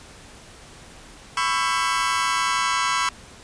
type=chord; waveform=sawtooth; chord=C# half-diminished seventh; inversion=third; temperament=just; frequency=997.9 / 1108.7 / 1330.5 / 1596.6 Hz; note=B5 / C#6 / E6 / G6; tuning=+18 / 0 / +16 / +31 cents; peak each=-21 / -21 / -22 / -26 dBFS; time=1.37-3.09 s; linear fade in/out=2 ms; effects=pink hiss -45 dBFS RMS until 3.43 s + resampled to 22050 Hz